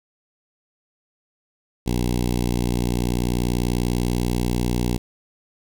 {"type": "tone with notch filter", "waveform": "10% pulse", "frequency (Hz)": 60.3, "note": "B1", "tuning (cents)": -41, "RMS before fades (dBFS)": -22, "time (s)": [1.86, 4.98], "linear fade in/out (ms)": 10, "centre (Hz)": 1400, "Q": 0.61, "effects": []}